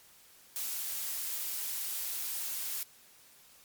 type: noise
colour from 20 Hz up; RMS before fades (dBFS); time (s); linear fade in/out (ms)
blue; -36; 0.56-2.83; 0
effects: white hiss -59 dBFS RMS until 3.64 s + MP3 96 kbps